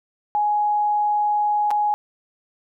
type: tone with dropouts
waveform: sine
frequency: 835 Hz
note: G#5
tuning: 9 cents sharp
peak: -17 dBFS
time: 0.35-1.94 s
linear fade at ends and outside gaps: 0 ms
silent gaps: 1.706-1.712 s
effects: none